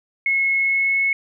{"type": "tone with pitch glide", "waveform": "sine", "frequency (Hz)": [2178, 2192], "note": ["C#7", "C#7"], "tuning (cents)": [-31, -20], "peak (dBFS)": -16, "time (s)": [0.26, 1.13], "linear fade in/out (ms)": 2, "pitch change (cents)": 11, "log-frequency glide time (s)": [0.57, 0.98], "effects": []}